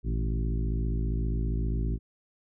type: harmonic tone with a mistuned harmonic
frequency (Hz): 55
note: A1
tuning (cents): 0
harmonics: 1 / 2 / 3 / 4 / 5 / 6 / 7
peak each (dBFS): -27 / -33 / -37 / -39 / -41 / -43 / -44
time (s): 0.03-1.99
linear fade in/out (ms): 50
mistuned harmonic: 2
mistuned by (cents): +110
effects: none